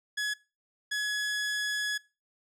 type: tone pair in turn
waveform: sawtooth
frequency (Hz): 1688 / 1688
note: G#6 / G#6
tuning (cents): +28 / +28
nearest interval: unison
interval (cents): 0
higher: neither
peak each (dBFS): -25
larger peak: neither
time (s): 0.17-0.34 / 0.91-1.98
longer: second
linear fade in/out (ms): 10
effects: noise-tail reverb RT60 0.3 s tail -22 dB re dry + low-pass 9000 Hz 12 dB/octave